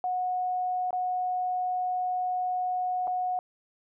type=tone with dropouts; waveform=sine; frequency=731 Hz; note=F#5; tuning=21 cents flat; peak=-26 dBFS; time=0.04-3.39 s; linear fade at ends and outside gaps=1 ms; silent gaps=0.907-0.929 / 3.072-3.077 s; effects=none